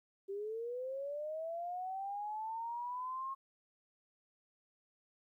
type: linear sweep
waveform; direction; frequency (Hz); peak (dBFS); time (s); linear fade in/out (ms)
sine; up; 386.5 to 1084; -38; 0.28-3.35; 20
effects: 13-bit